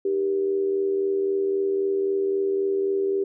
sine tone with amplitude modulation, 392 Hz, G4, in tune, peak -18 dBFS, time 0.05-3.24 s, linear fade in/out 5 ms, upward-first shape sine, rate 83.8 Hz, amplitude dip 55%, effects none

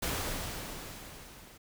pink noise with level ramp, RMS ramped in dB -32 to -54 dBFS, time 0.02-1.58 s, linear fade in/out 10 ms, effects none

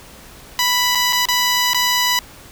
10% pulse tone with dropouts, 987.8 Hz, B5, in tune, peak -6 dBFS, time 0.59-2.19 s, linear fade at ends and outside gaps 1 ms, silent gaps 0.95-0.954 / 1.126-1.13 / 1.255-1.286 / 1.734-1.745 s, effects pink hiss -41 dBFS RMS until 2.51 s

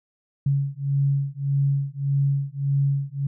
sine beating tone pair, 138.59 / 140.29 Hz, C#3 / C#3, 0 / +21 cents, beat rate 1.7 Hz, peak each -23 dBFS, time 0.46-3.27 s, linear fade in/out 5 ms, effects none

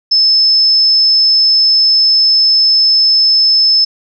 sine tone, 5240 Hz, E8, 11 cents flat, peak -6 dBFS, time 0.11-3.85 s, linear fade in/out 10 ms, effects none

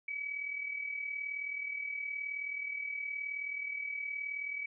sine tone with amplitude modulation, 2280 Hz, C#7, 48 cents sharp, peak -33 dBFS, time 0.08-4.66 s, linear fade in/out 5 ms, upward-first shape sine, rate 39 Hz, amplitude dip 60%, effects none

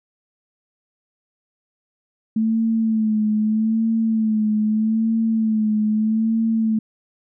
sine tone with vibrato, 219.3 Hz, A3, 6 cents flat, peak -16 dBFS, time 2.36-6.79 s, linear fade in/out 5 ms, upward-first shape sine, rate 0.8 Hz, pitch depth 48 cents each way, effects none

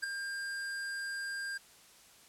square tone with ADSR envelope, 1600 Hz, G6, 35 cents sharp, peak -30 dBFS, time 0.02-1.58 s, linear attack 19 ms, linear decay 5 ms, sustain -7 dB, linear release 10 ms, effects white hiss -59 dBFS RMS until 2.28 s + low-pass 11000 Hz 12 dB/octave

